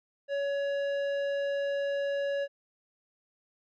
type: tone with tanh clipping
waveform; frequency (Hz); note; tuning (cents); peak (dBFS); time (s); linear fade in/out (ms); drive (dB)
sine; 562; C#5; +24; -30; 0.28-2.48; 50; 12
effects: none